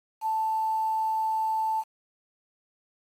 sine tone with quantisation, 880 Hz, A5, in tune, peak -24 dBFS, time 0.21-1.84 s, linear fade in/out 50 ms, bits 8, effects AAC 48 kbps

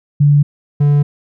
sine / triangle tone pair in turn, 145 / 145 Hz, D3 / D3, -22 / -22 cents, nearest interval unison, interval 0 cents, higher neither, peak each -6 dBFS, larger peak neither, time 0.2-0.43 / 0.8-1.03 s, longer neither, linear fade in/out 10 ms, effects none

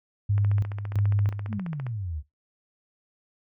sine tone with tremolo, 101.7 Hz, G#2, 36 cents flat, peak -20 dBFS, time 0.29-1.59 s, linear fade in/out 10 ms, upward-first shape square, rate 1.5 Hz, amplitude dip 70%
click train, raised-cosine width 0.5 ms, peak -24 dBFS, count 23, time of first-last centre 0.38-1.866 s, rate 14.8 Hz
sine exponential sweep, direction down, 233.1 to 69.3 Hz, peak -29 dBFS, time 1.48-2.23 s, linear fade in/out 50 ms
effects noise-tail reverb RT60 0.2 s tail -19 dB re dry

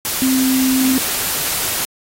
sine tone in noise, 261.6 Hz, C4, in tune, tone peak -13 dBFS, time 0.22-0.98 s, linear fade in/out 0 ms, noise white, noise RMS -20 dBFS, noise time 0.05-1.85 s, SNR +4 dB, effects AAC 48 kbps

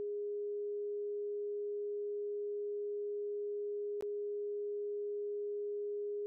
sine tone with dropouts, 412 Hz, G#4, 14 cents flat, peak -36 dBFS, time 0-6.26 s, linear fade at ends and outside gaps 0 ms, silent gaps 4.009-4.024 s, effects none

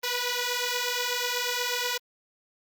5% pulse beating tone pair, 485.7 / 493.9 Hz, B4 / B4, -29 / 0 cents, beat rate 8.2 Hz, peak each -18 dBFS, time 0.03-1.98 s, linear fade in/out 10 ms, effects Opus 32 kbps

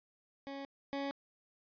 20% pulse tone pair in turn, 276.3 / 278.4 Hz, C#4 / C#4, -6 / +8 cents, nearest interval unison, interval 14 cents, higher second, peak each -37 / -31 dBFS, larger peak second, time 0.47-0.65 / 0.93-1.11 s, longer neither, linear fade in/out 0 ms, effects resampled to 11025 Hz

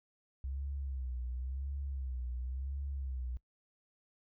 sine tone with vibrato, 65.41 Hz, C2, in tune, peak -36 dBFS, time 0.44-3.37 s, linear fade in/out 0 ms, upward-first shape sine, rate 0.94 Hz, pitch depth 110 cents each way, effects noise-tail reverb RT60 0.1 s tail -22 dB re dry

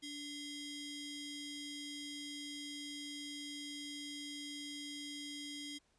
sawtooth ring-modulated tone, 1760 Hz, A6, in tune, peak -37 dBFS, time 0.02-5.79 s, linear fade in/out 20 ms, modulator 1470 Hz, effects pink hiss -75 dBFS RMS until 5.98 s + resampled to 22050 Hz

